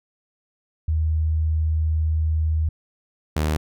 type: tone pair in turn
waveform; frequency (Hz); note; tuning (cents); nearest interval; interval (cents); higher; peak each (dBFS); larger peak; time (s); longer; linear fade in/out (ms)
sine / sawtooth; 78.8 / 76.91; D#2 / D#2; +23 / -20; unison; 43; first; -18 / -16; second; 0.88-2.69 / 3.36-3.57; first; 5
effects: none